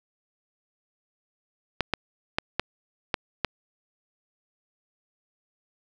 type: clicks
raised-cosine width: 0.3 ms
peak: -7 dBFS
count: 6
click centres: 1.807 / 1.937 / 2.385 / 2.596 / 3.142 / 3.447 s
effects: none